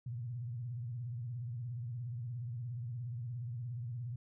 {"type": "tone with vibrato", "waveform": "sine", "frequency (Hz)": 120, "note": "B2", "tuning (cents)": -49, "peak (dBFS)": -38, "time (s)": [0.06, 4.16], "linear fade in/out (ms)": 5, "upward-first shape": "sine", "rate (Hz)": 17, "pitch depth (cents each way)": 130, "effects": []}